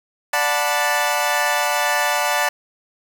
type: chord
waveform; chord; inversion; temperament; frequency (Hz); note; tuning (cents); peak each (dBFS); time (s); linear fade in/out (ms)
20% pulse; B minor seventh; first; equal with one note detuned; 587.3 / 733.2 / 880 / 987.8; D5 / F#5 / A5 / B5; 0 / -16 / 0 / 0; -18 / -18 / -17 / -21; 0.33-2.49; 5
effects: 7-bit